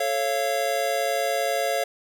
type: chord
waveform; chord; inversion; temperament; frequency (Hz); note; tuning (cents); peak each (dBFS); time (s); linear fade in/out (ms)
square; A augmented; none; just; 440 / 550 / 687.5; A4 / C#5 / E#5; 0 / -14 / -27; -32 / -27 / -26; 0-1.84; 5
effects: none